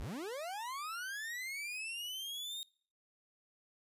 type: linear sweep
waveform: 40% pulse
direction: up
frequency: 34.29 to 3729 Hz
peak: -39 dBFS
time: 0-2.63 s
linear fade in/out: 0 ms
effects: noise-tail reverb RT60 0.5 s tail -25 dB re dry + resampled to 32000 Hz